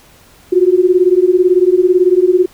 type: beating tone pair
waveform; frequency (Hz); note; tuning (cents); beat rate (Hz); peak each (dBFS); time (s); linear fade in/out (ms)
sine; 354.7 / 372.7; F4 / F#4; +27 / +13; 18; -10; 0.52-2.46; 10
effects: pink hiss -45 dBFS RMS until 2.53 s